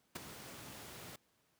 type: noise with ADSR envelope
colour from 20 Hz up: pink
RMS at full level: -39 dBFS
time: 0.15-1.16 s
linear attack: 10 ms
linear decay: 13 ms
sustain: -11 dB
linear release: 4 ms
effects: pink hiss -75 dBFS RMS until 1.59 s + high-pass 100 Hz 12 dB/octave